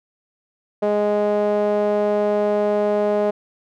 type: tone with band-pass filter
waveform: sawtooth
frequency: 207.7 Hz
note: G#3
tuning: in tune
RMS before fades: -19 dBFS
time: 0.82-3.31 s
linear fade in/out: 10 ms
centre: 550 Hz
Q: 3.7
effects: none